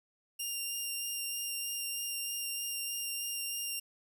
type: tone with vibrato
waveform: 10% pulse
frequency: 2794 Hz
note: F7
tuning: in tune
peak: -27 dBFS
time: 0.39-3.8 s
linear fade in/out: 10 ms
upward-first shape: sine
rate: 3.2 Hz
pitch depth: 9 cents each way
effects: none